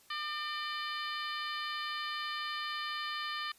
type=harmonic tone with a mistuned harmonic; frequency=602 Hz; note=D5; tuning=43 cents sharp; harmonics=2 / 3 / 4 / 5 / 6 / 7 / 8; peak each=-39 / -41 / -46 / -43 / -46 / -47 / -48 dBFS; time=0.1-3.52 s; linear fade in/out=5 ms; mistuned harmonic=4; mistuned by=-39 cents; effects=white hiss -63 dBFS RMS until 3.58 s + resampled to 32000 Hz